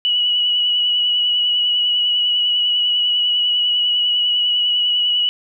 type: tone with vibrato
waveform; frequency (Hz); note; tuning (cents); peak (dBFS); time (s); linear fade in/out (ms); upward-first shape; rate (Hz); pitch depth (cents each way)
sine; 2935; F#7; -15; -14; 0.05-5.29; 0; triangle; 10; 26
effects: none